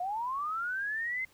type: linear sweep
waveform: sine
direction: up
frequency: 698.5 to 2090 Hz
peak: -31 dBFS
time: 0-1.25 s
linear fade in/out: 5 ms
effects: pink hiss -63 dBFS RMS until 1.33 s